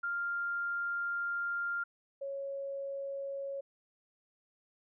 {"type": "tone pair in turn", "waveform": "sine", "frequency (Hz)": [1396.9, 552.3], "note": ["F6", "C#5"], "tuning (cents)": [0, -6], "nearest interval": "octave + major third", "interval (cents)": 1606, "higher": "first", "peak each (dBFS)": [-32, -36], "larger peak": "first", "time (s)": [[0.03, 1.84], [2.21, 3.61]], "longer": "first", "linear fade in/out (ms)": 10, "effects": []}